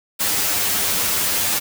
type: noise with comb filter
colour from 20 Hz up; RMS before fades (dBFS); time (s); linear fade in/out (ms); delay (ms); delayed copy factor
white; -20; 0.19-1.6; 20; 9.9; +0.95
effects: none